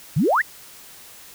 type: exponential sweep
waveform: sine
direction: up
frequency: 123.47 to 2097 Hz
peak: -15 dBFS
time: 0.16-0.42 s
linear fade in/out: 10 ms
effects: white hiss -44 dBFS RMS until 1.34 s